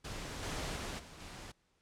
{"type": "noise with level steps", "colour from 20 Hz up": "pink", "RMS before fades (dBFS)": [-43, -39, -41, -52, -48], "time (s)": [0.04, 1.52], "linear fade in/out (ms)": 10, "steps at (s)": [0.42, 0.75, 0.98, 1.19], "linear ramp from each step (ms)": 20, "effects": ["pink hiss -75 dBFS RMS until 1.81 s", "low-pass 8000 Hz 12 dB/octave"]}